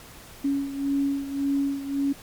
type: beating tone pair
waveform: sine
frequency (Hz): 278.1 / 279.9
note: C#4 / C#4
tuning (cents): +6 / +17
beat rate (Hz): 1.8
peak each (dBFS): -24 / -29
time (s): 0.44-2.13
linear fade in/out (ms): 10
effects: pink hiss -46 dBFS RMS until 2.22 s + MP3 96 kbps